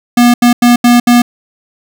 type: tone bursts at uneven times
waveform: square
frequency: 241.2 Hz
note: B3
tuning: 41 cents flat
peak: -4 dBFS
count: 5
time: 0.17-0.34 / 0.42-0.53 / 0.62-0.76 / 0.84-1 / 1.07-1.22 s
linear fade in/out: 5 ms
effects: none